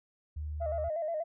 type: tone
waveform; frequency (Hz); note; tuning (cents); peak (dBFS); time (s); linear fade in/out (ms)
sine; 75.6; D#2; -49; -34; 0.36-0.89; 10
type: tone with vibrato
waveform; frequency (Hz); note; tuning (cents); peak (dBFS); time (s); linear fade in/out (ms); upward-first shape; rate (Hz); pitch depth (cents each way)
sine; 644; E5; -41; -30; 0.6-1.24; 20; square; 8.3; 78
effects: tanh soft clip ceiling -25 dBFS